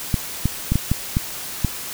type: clicks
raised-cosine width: 5 ms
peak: -5 dBFS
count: 7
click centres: 0.142 / 0.456 / 0.72 / 0.756 / 0.916 / 1.169 / 1.647 s
effects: white hiss -31 dBFS RMS until 1.93 s